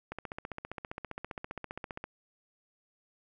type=click train; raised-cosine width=0.5 ms; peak=-23 dBFS; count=30; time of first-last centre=0.12-2.041 s; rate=15.1 Hz; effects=none